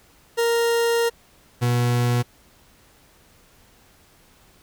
40% pulse tone pair in turn, 466.2 / 121.36 Hz, A#4 / B2, 0 / -30 cents, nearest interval octave + major seventh, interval 2330 cents, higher first, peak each -17 dBFS, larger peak neither, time 0.37-1.1 / 1.61-2.23 s, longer first, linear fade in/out 20 ms, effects pink hiss -55 dBFS RMS until 4.62 s

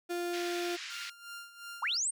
35% pulse tone, 349.2 Hz, F4, in tune, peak -31 dBFS, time 0.09-0.77 s, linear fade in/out 20 ms
pink band-pass noise, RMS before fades -43 dBFS, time 0.33-1.1 s, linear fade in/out 5 ms, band 1700 to 5900 Hz, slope 24 dB/octave
sawtooth tone with tremolo, 1396.9 Hz, F6, in tune, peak -38 dBFS, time 0.9-1.97 s, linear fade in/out 2 ms, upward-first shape sine, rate 2.8 Hz, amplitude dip 75%
sine linear sweep, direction up, 723 to 9030 Hz, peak -29 dBFS, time 1.82-2.11 s, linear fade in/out 10 ms
effects none

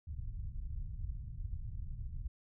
pink low-pass noise, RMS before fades -41 dBFS, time 0.07-2.28 s, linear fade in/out 10 ms, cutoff 110 Hz, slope 24 dB/octave, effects none

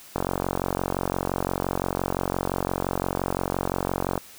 click train, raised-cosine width 1 ms, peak -10 dBFS, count 185, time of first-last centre 0.16-4.177 s, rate 45.8 Hz, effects white hiss -47 dBFS RMS until 4.38 s

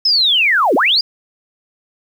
sine linear two-way sweep, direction down then up, 5274 to 230 to 5000 Hz, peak -10 dBFS, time 0.05-1.01 s, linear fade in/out 5 ms, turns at 0.75 s, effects 7-bit

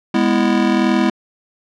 square chord, E major, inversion first, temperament just, 206 / 247.2 / 329.6 Hz, G#3 / B3 / E4, -14 / +2 / 0 cents, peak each -18 dBFS, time 0.14-1.1 s, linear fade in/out 5 ms, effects low-pass 4000 Hz 12 dB/octave

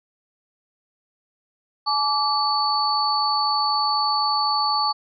sine tone cluster, 853 / 1161 / 4474 Hz, G#5 / D6 / C#8, +46 / -20 / +15 cents, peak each -23 dBFS, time 1.86-4.93 s, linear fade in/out 20 ms, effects none

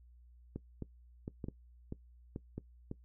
clicks, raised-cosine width 3 ms, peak -27 dBFS, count 9, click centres 0.56 / 0.823 / 1.279 / 1.442 / 1.485 / 1.924 / 2.361 / 2.58 / 2.914 s, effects noise-tail reverb RT60 0.1 s tail -19 dB re dry + added 60 Hz sine -57 dBFS peak until 3.04 s

